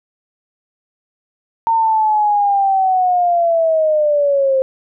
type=linear sweep; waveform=sine; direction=down; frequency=915 to 523.3 Hz; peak=-11 dBFS; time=1.67-4.62 s; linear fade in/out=0 ms; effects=none